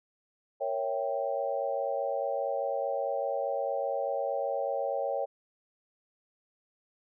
sine chord, A# diminished seventh, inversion none, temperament equal, 466.2 / 554.4 / 659.3 / 784 Hz, A#4 / C#5 / E5 / G5, 0 / 0 / 0 / 0 cents, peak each -37 / -31 / -36 / -35 dBFS, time 0.6-5.26 s, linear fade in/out 20 ms, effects none

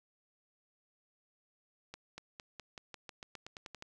accelerating click train, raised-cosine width 0.2 ms, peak -28 dBFS, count 14, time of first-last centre 1.94-3.824 s, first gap 240 ms, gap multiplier 0.91, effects none

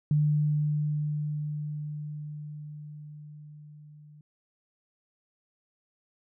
sine tone with level ramp, 149.6 Hz, D3, 32 cents sharp, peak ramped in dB -20 to -49 dBFS, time 0.11-4.21 s, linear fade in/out 2 ms, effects none

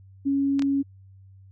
sine tone, 277.2 Hz, C#4, in tune, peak -20 dBFS, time 0.25-0.83 s, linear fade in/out 20 ms
clicks, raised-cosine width 0.2 ms, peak -17 dBFS, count 2, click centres 0.594 / 0.622 s
effects added 96 Hz sine -47 dBFS peak until 1.51 s

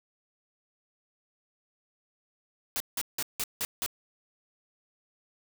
white noise bursts, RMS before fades -31 dBFS, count 6, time 2.76-3.862 s, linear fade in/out 0 ms, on 42 ms, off 170 ms, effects none

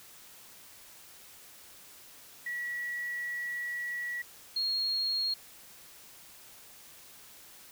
sine tone pair in turn, 1934 / 4272 Hz, B6 / C8, -37 / +35 cents, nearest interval octave + major second, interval 1372 cents, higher second, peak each -33 / -28 dBFS, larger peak second, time 2.46-4.22 / 4.56-5.34 s, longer first, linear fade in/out 5 ms, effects white hiss -53 dBFS RMS until 7.71 s

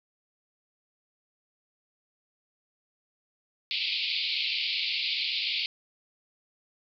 white band-pass noise, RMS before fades -30 dBFS, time 3.71-5.66 s, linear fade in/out 0 ms, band 2200 to 4700 Hz, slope 96 dB/octave, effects none

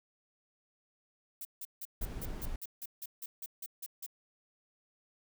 violet noise bursts, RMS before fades -42 dBFS, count 14, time 1.41-4.064 s, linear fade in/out 5 ms, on 41 ms, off 160 ms
brown noise, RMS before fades -39 dBFS, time 2.01-2.56 s, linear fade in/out 2 ms
effects none

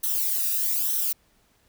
violet noise with flanger, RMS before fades -25 dBFS, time 0.03-1.13 s, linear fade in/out 10 ms, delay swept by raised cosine 0.42 to 0.95 ms, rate 1.1 Hz, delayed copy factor -0.65, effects pink hiss -64 dBFS RMS until 1.68 s

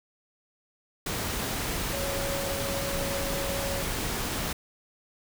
sine tone in noise, 554.4 Hz, C#5, in tune, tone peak -33 dBFS, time 1.93-3.82 s, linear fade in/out 5 ms, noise pink, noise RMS -31 dBFS, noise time 1.06-4.53 s, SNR -5 dB, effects none

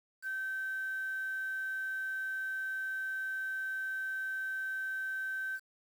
sine tone with quantisation, 1546 Hz, G6, 24 cents flat, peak -34 dBFS, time 0.22-5.6 s, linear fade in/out 50 ms, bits 9, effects none

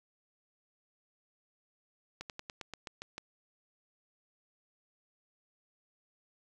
slowing click train, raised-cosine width 0.2 ms, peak -24 dBFS, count 9, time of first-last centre 2.21-3.181 s, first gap 88 ms, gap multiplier 1.09, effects 10-bit

